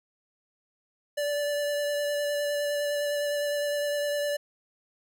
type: tone with vibrato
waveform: square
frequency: 582 Hz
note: D5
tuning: 16 cents flat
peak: -27 dBFS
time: 1.17-4.37 s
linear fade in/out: 10 ms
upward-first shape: sine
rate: 9.8 Hz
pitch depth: 12 cents each way
effects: none